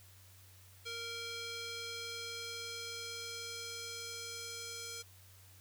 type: tone with band-pass filter sweep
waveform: square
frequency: 464.1 Hz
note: A#4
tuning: 8 cents flat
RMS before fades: -44 dBFS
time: 0.85-5.03 s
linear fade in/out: 20 ms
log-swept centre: 3700 to 6200 Hz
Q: 1.2
effects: added 94 Hz sine -59 dBFS peak until 5.6 s + white hiss -62 dBFS RMS until 5.6 s